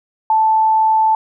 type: tone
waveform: sine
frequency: 878 Hz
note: A5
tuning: 4 cents flat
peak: -10 dBFS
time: 0.3-1.15 s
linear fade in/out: 2 ms
effects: none